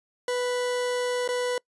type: tone with dropouts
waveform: 40% pulse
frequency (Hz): 493.9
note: B4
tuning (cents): 0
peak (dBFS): -24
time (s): 0.28-1.58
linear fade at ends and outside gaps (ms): 2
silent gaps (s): 1.278-1.288
effects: noise-tail reverb RT60 0.1 s tail -25 dB re dry + resampled to 24000 Hz

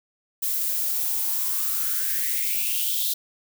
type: noise with high-pass filter sweep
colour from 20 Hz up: violet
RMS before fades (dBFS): -25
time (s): 0.42-3.14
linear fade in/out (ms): 10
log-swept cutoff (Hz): 440 to 3800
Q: 6.8
effects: none

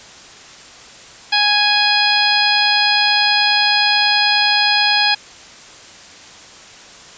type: harmonic tone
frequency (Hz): 830.6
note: G#5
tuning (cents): 0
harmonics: 1 / 2 / 3 / 4 / 5 / 6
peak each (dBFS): -19 / -19 / -19 / -19 / -19 / -19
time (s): 1.32-5.15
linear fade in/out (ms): 10
effects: white hiss -39 dBFS RMS until 7.17 s + resampled to 16000 Hz

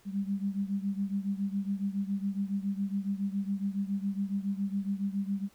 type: beating tone pair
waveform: sine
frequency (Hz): 196 / 203.2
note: G3 / G#3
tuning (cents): 0 / -38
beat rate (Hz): 7.2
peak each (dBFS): -31 / -34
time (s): 0.05-5.49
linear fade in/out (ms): 50
effects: pink hiss -63 dBFS RMS until 5.54 s

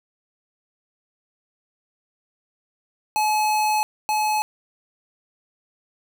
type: tone pair in turn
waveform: square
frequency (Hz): 854 / 854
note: G#5 / G#5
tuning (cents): +48 / +48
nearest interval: unison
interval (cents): 0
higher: neither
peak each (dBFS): -19 / -20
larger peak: first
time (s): 3.16-3.83 / 4.09-4.42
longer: first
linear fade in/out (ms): 0
effects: none

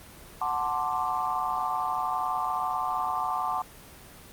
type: chord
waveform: sine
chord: D dominant seventh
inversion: first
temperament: equal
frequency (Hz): 740 / 880 / 1046.5 / 1174.7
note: F#5 / A5 / C6 / D6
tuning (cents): 0 / 0 / 0 / 0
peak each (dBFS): -31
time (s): 0.41-3.62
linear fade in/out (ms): 5
effects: pink hiss -48 dBFS RMS until 4.32 s + Opus 24 kbps

